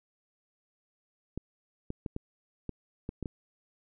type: clicks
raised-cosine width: 3 ms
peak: -22 dBFS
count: 8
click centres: 1.376 / 1.904 / 2.062 / 2.164 / 2.693 / 3.091 / 3.227 / 3.258 s
effects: none